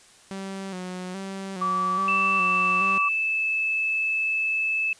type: tone with vibrato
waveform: sawtooth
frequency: 188 Hz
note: F#3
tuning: 28 cents sharp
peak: -28 dBFS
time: 0.31-2.98 s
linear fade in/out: 0 ms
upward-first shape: square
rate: 1.2 Hz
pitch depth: 51 cents each way
type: tone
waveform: sine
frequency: 1153 Hz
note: D6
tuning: 32 cents flat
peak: -22 dBFS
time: 1.61-3.09 s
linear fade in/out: 10 ms
type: tone with pitch glide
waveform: sine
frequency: 2653 to 2616 Hz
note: E7 to E7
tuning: +10 to -14 cents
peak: -22 dBFS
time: 2.08-4.93 s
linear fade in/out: 2 ms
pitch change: -24 cents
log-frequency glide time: 2.52-3.46 s
effects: white hiss -53 dBFS RMS until 4.99 s + resampled to 22050 Hz